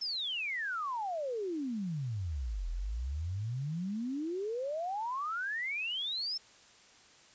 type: exponential two-way sweep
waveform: sine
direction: down then up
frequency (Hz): 5400 to 40.02 to 5400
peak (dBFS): -33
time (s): 0.01-6.38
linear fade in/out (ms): 10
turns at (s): 2.69
effects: white hiss -59 dBFS RMS until 7.34 s + resampled to 16000 Hz